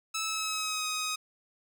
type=tone with pitch glide; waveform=10% pulse; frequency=1305 to 1257.6 Hz; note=E6 to D#6; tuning=-18 to +18 cents; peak=-22 dBFS; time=0.14-1.16 s; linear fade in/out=10 ms; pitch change=-64 cents; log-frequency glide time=0.25-0.87 s; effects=none